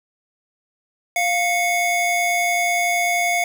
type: tone pair together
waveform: square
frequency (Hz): 698.5 / 2206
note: F5 / C#7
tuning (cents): 0 / -9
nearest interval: octave + minor sixth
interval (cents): 1991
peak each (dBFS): -21 / -21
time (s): 1.16-3.44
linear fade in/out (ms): 2
effects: none